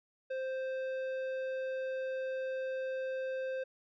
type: tone with tanh clipping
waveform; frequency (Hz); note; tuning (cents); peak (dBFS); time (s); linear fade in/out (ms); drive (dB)
sine; 523.3; C5; 0; -36; 0.3-3.64; 10; 11
effects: none